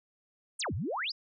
sine exponential two-way sweep, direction down then up, 10548 to 77.78 to 5420 Hz, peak -31 dBFS, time 0.59-1.12 s, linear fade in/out 10 ms, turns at 0.74 s, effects none

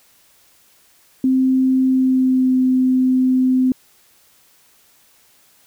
sine tone with pitch glide, 260.8 to 257.1 Hz, C4 to C4, -5 to -30 cents, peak -12 dBFS, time 1.24-3.72 s, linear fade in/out 2 ms, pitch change -25 cents, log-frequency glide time 1.87-2.55 s, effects white hiss -54 dBFS RMS until 5.66 s

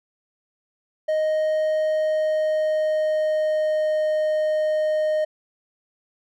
triangle tone with pitch glide, 622 to 617.3 Hz, D#5 to D#5, -1 to -14 cents, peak -17 dBFS, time 1.08-5.25 s, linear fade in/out 10 ms, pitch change -13 cents, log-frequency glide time 1.88-4.03 s, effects none

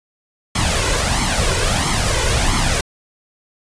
pink noise with flanger, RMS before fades -17 dBFS, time 0.55-2.81 s, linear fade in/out 5 ms, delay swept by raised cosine 0.93 to 2.03 ms, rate 1.5 Hz, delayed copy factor +0.65, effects resampled to 22050 Hz

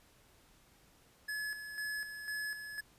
square tone with tremolo, 1706 Hz, G#6, 46 cents sharp, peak -37 dBFS, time 1.28-2.81 s, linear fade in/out 10 ms, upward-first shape square, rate 2 Hz, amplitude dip 55%, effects pink hiss -65 dBFS RMS until 2.98 s + resampled to 32000 Hz

